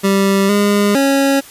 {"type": "tone with pitch steps", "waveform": "25% pulse", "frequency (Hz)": [196, 204.2, 275.1], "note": ["G3", "G#3", "C#4"], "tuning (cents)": [0, -29, -13], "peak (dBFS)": -7, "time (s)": [0.03, 1.41], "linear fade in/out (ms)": 20, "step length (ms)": 460, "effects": ["white hiss -38 dBFS RMS until 1.5 s", "resampled to 32000 Hz"]}